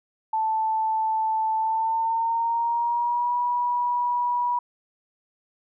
sine tone with pitch glide, 880 to 970.8 Hz, A5 to B5, 0 to -30 cents, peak -21 dBFS, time 0.33-4.59 s, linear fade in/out 5 ms, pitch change +170 cents, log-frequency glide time 1.56-3.35 s, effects none

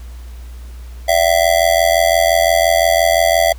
square tone with amplitude modulation, 668 Hz, E5, 23 cents sharp, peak -7 dBFS, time 1.08-3.53 s, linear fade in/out 10 ms, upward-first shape sine, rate 85.8 Hz, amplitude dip 95%, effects added 60 Hz sine -29 dBFS peak until 3.58 s + pink hiss -46 dBFS RMS until 3.58 s

